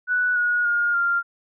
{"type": "tone with pitch steps", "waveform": "sine", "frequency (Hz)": [1480, 1450.4, 1421.4, 1392.9], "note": ["F#6", "F#6", "F6", "F6"], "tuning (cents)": [0, -35, 30, -5], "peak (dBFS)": -18, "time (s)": [0.07, 1.23], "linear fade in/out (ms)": 50, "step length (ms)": 290, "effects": []}